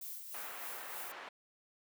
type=noise with tremolo; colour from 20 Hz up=violet; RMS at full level=-44 dBFS; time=0.01-1.12 s; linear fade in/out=5 ms; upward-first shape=sine; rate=3.3 Hz; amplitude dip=45%
type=band-pass noise; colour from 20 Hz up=pink; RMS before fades=-49 dBFS; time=0.34-1.29 s; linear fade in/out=5 ms; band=750 to 2300 Hz; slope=12 dB/octave
effects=none